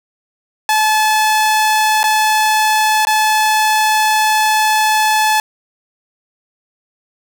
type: tone with dropouts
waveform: sawtooth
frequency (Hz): 863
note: A5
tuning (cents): -34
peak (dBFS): -7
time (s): 0.69-5.4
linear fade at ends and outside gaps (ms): 1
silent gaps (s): 2.031-2.04 / 3.051-3.07
effects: none